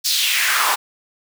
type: noise with high-pass filter sweep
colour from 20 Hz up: pink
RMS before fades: -18 dBFS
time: 0.04-0.76 s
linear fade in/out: 20 ms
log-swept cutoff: 4900 to 870 Hz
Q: 2.8
effects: none